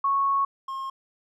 sine / triangle tone pair in turn, 1104 / 1072.6 Hz, C#6 / C6, -7 / +43 cents, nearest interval unison, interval 50 cents, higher first, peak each -20 / -28 dBFS, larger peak first, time 0.04-0.45 / 0.68-0.9 s, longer first, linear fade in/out 5 ms, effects none

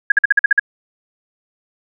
sine tone bursts, 1646 Hz, G#6, 16 cents flat, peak -6 dBFS, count 8, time 0.1-0.596 s, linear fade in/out 5 ms, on 20 ms, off 48 ms, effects none

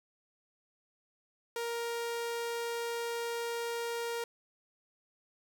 sawtooth tone, 468.2 Hz, A#4, 8 cents sharp, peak -30 dBFS, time 1.56-4.24 s, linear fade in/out 2 ms, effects none

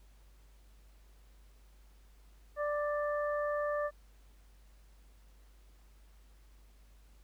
harmonic tone, 589 Hz, D5, 5 cents sharp, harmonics 1 / 2 / 3, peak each -32 / -38 / -42 dBFS, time 2.56-3.91 s, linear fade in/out 50 ms, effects added 50 Hz sine -57 dBFS peak until 7.23 s + pink hiss -69 dBFS RMS until 7.23 s

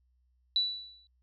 sine tone with exponential decay, 3951 Hz, B7, in tune, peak -22 dBFS, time 0.56-1.07 s, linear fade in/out 1 ms, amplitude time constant 110 ms, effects added 62 Hz sine -67 dBFS peak until 1.22 s

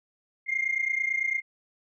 sine tone pair together, 2102 / 2131 Hz, C7 / C7, +7 / +31 cents, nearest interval unison, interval 24 cents, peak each -27 dBFS, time 0.46-1.42 s, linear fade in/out 50 ms, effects tanh soft clip ceiling -18 dBFS

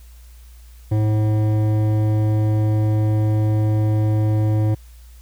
sine tone with hard clipping, 107.4 Hz, A2, 41 cents flat, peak -17 dBFS, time 0.91-4.75 s, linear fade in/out 10 ms, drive 12 dB, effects added 59 Hz sine -40 dBFS peak until 5.21 s + white hiss -54 dBFS RMS until 5.21 s

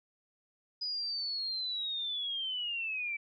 sine linear sweep, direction down, 4978 to 2300 Hz, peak -33 dBFS, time 0.81-3.17 s, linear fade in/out 10 ms, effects none

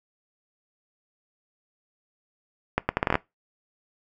accelerating click train, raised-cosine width 0.5 ms, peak -6 dBFS, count 9, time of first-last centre 2.78-3.155 s, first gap 110 ms, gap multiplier 0.73, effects noise-tail reverb RT60 0.2 s tail -21 dB re dry

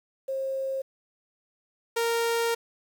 sine / sawtooth tone pair in turn, 535 / 464 Hz, C5 / A#4, +38 / -8 cents, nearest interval major second, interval 246 cents, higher first, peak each -27 / -20 dBFS, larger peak second, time 0.28-0.82 / 1.96-2.55 s, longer second, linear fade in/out 10 ms, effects 9-bit

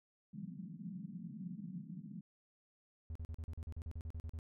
white band-pass noise, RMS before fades -47 dBFS, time 0.33-2.21 s, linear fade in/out 10 ms, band 160 to 210 Hz, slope 48 dB/octave
triangle tone bursts, 80.3 Hz, E2, 45 cents flat, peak -39 dBFS, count 14, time 3.1-4.389 s, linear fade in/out 0 ms, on 54 ms, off 41 ms
effects none

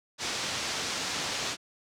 white low-pass noise, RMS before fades -33 dBFS, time 0.18-1.57 s, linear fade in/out 50 ms, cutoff 6400 Hz, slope 24 dB/octave, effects high-pass 80 Hz 12 dB/octave

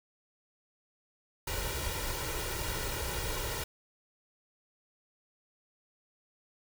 pink noise with comb filter, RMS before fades -35 dBFS, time 1.47-3.64 s, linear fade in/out 5 ms, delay 2.1 ms, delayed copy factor +0.7, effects none

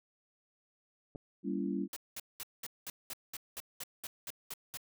clicks, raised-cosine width 2 ms, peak -35 / -31 dBFS, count 2, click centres 1.151 / 1.158 s
sine chord, G diminished seventh, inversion none, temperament just, 196 / 235.2 / 282.2 / 338.7 Hz, G3 / Bb3 / Db4 / Fb4, 0 / +16 / +31 / +47 cents, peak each -36 / -40 / -37 / -39 dBFS, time 1.43-1.88 s, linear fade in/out 50 ms
white noise bursts, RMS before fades -42 dBFS, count 13, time 1.93-4.772 s, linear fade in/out 2 ms, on 34 ms, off 200 ms
effects none

